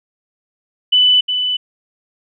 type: tone with echo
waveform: sine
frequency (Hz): 2992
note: F#7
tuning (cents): +19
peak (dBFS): -8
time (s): 0.92-1.21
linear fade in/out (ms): 10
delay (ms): 360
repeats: 1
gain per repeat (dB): -7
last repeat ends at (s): 1.57
effects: none